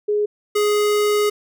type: tone pair in turn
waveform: sine / square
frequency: 417.1 / 417.1 Hz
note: G#4 / G#4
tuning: +7 / +7 cents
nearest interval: unison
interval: 0 cents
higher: neither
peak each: -16 dBFS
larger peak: neither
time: 0.08-0.26 / 0.55-1.3 s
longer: second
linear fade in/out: 10 ms
effects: none